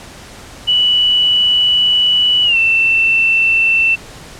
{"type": "tone with pitch glide", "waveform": "sine", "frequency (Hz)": [2955, 2679], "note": ["F#7", "E7"], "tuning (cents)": [-3, 27], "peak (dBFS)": -9, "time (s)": [0.67, 3.96], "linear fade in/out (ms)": 20, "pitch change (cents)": -170, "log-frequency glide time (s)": [2.44, 2.57], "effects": ["pink hiss -35 dBFS RMS until 4.39 s", "low-pass 9000 Hz 12 dB/octave"]}